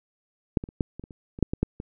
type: clicks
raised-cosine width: 3 ms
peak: -7 / -20 / -29 / -10 / -24 / -27 / -30 / -25 / -6 / -14 / -9 / -21 dBFS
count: 12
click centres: 0.572 / 0.639 / 0.689 / 0.808 / 0.996 / 1.039 / 1.108 / 1.389 / 1.427 / 1.535 / 1.63 / 1.801 s
effects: none